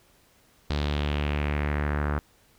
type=tone with low-pass filter sweep; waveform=sawtooth; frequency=73.4 Hz; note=D2; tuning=in tune; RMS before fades=-27 dBFS; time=0.7-2.19 s; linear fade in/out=0 ms; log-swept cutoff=4200 to 1400 Hz; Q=2.7; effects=pink hiss -61 dBFS RMS until 2.58 s